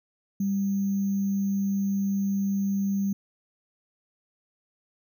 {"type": "tone with sample-and-hold", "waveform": "sine", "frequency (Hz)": 197.4, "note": "G3", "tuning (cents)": 12, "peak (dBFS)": -23, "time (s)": [0.4, 3.13], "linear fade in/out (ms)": 5, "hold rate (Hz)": 6300, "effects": []}